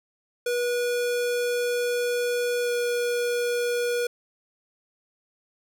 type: tone with pitch glide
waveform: square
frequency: 485 to 481.9 Hz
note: B4 to B4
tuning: -31 to -43 cents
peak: -24 dBFS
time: 0.46-4.07 s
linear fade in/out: 5 ms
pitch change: -12 cents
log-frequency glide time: 2.62-2.71 s
effects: none